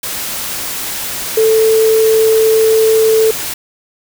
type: tone in noise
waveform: sine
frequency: 442.1 Hz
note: A4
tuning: 8 cents sharp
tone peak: -7 dBFS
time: 1.37-3.31 s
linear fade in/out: 5 ms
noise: white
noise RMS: -21 dBFS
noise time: 0.03-3.54 s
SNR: +11 dB
effects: none